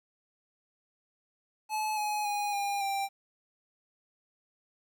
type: tone with pitch steps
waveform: square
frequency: 860 / 841.3 / 823.1 / 805.2 / 787.7 Hz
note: A5 / G#5 / G#5 / G5 / G5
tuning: -40 / +22 / -16 / +46 / +8 cents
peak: -30 dBFS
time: 1.69-3.09 s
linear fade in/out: 50 ms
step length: 280 ms
effects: 11-bit